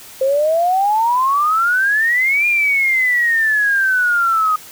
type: exponential two-way sweep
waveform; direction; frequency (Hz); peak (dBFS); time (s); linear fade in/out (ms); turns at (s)
sine; up then down; 521 to 2428 to 1242; -12; 0.21-4.56; 5; 2.47
effects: white hiss -38 dBFS RMS until 4.71 s